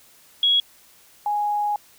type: tone pair in turn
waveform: sine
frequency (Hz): 3326 / 829.8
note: G#7 / G#5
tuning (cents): +2 / -2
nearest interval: 2 octaves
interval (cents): 2404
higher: first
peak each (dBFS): -15 / -20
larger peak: first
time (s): 0.43-0.6 / 1.26-1.76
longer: second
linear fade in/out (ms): 2
effects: white hiss -53 dBFS RMS until 1.98 s